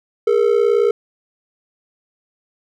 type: ring-modulated tone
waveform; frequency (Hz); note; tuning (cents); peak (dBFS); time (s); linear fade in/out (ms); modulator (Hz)
triangle; 440; A4; 0; -7; 0.27-0.91; 2; 29.6
effects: none